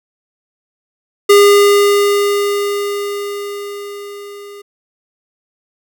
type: tone with level ramp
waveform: square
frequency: 406.1 Hz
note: G#4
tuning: 39 cents flat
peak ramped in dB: -4 to -32 dBFS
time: 1.29-4.62 s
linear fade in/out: 10 ms
effects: none